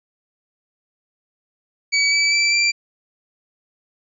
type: tone with pitch steps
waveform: 25% pulse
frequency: 2277 / 2303 / 2330 / 2357 Hz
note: C#7 / D7 / D7 / D7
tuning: +46 / -34 / -14 / +6 cents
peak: -11 dBFS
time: 1.92-2.72 s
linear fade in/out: 20 ms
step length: 200 ms
effects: resampled to 22050 Hz